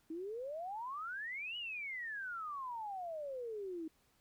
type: exponential two-way sweep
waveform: sine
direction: up then down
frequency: 311.1 to 2960 to 311.1 Hz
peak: -40 dBFS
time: 0.1-3.88 s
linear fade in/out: 5 ms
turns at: 1.57 s
effects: pink hiss -73 dBFS RMS until 4.2 s